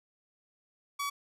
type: tone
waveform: sawtooth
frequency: 1136 Hz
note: C#6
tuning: 42 cents sharp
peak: -28 dBFS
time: 0.99-1.1 s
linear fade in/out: 10 ms
effects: resampled to 32000 Hz